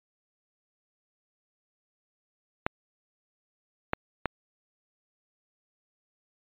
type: clicks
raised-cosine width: 0.5 ms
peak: -10 dBFS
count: 3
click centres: 2.665 / 3.934 / 4.257 s
effects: resampled to 8000 Hz